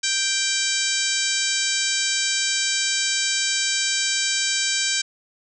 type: harmonic tone with a mistuned harmonic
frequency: 784 Hz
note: G5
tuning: in tune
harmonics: 2 / 3 / 4 / 5 / 6 / 7 / 8 / 9 / 10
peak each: -29 / -29 / -29 / -29 / -29 / -29 / -29 / -29 / -29 dBFS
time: 0.03-5.02 s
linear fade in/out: 10 ms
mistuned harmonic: 5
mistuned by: -20 cents
effects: none